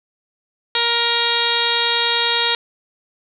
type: harmonic tone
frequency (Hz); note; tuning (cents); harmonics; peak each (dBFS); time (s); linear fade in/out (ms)
470; A#4; +14; 1 / 2 / 3 / 4 / 5 / 6 / 7 / 8 / 9; -27 / -24 / -26 / -25 / -27 / -27 / -23 / -22 / -26; 0.75-2.55; 2
effects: none